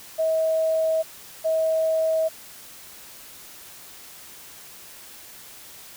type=tone pair in turn; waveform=sine; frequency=641 / 641 Hz; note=E5 / E5; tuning=-49 / -49 cents; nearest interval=unison; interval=0 cents; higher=neither; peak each=-19 dBFS; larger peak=neither; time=0.18-1.03 / 1.44-2.29 s; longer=neither; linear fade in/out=20 ms; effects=white hiss -44 dBFS RMS until 5.96 s